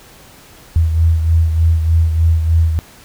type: beating tone pair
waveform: sine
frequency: 81.4 / 84.7 Hz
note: E2 / E2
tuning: -21 / +48 cents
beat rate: 3.3 Hz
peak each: -10 / -19 dBFS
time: 0.76-2.79 s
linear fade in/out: 0 ms
effects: pink hiss -42 dBFS RMS until 3.04 s